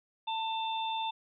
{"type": "harmonic tone", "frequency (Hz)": 892, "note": "A5", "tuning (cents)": 23, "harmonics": [1, 3, 4], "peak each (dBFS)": [-32, -44, -38], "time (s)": [0.27, 1.11], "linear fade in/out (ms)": 10, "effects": []}